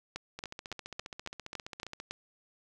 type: two click trains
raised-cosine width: 0.2 ms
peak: -24 / -20 dBFS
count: 25 / 8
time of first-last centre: 0.39-2.001 / 0.16-2.11 s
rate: 14.9 / 3.59 Hz
effects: none